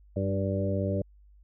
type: harmonic tone with a mistuned harmonic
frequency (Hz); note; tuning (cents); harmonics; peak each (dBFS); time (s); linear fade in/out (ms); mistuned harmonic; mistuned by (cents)
97.2; G2; -14; 1 / 2 / 3 / 4 / 5 / 6; -29 / -32 / -36 / -37 / -36 / -33; 0.16-1.02; 5; 3; +18
effects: added 50 Hz sine -53 dBFS peak until 1.43 s